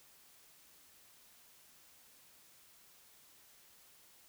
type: silence
effects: white hiss -63 dBFS RMS until 4.28 s